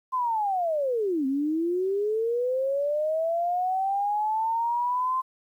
sine linear two-way sweep, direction down then up, 1046.5 to 261.1 to 1046.5 Hz, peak -23 dBFS, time 0.12-5.22 s, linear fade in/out 20 ms, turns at 1.26 s, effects 10-bit

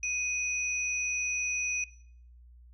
sine tone pair together, 2495 / 5914 Hz, D#7 / F#8, +4 / -2 cents, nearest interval octave + minor third, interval 1494 cents, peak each -31 / -34 dBFS, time 0.03-1.84 s, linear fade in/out 2 ms, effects noise-tail reverb RT60 0.6 s tail -18 dB re dry + added 60 Hz sine -51 dBFS peak until 2.73 s

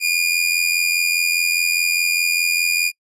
sawtooth tone with amplitude modulation, 2428 Hz, D#7, 43 cents flat, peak -10 dBFS, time 0-2.92 s, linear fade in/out 50 ms, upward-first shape sine, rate 84.9 Hz, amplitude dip 60%, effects noise-tail reverb RT60 0.1 s tail -26 dB re dry + resampled to 32000 Hz

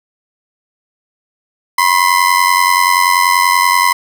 30% pulse ring-modulated tone, 1021 Hz, C6, 43 cents flat, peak -3 dBFS, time 1.78-3.93 s, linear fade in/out 5 ms, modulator 45.2 Hz, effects none

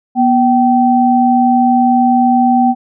sine tone pair together, 243.2 / 772.1 Hz, B3 / G5, -26 / -26 cents, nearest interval octave + minor sixth, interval 2000 cents, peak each -10 dBFS, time 0.15-2.75 s, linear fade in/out 50 ms, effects none

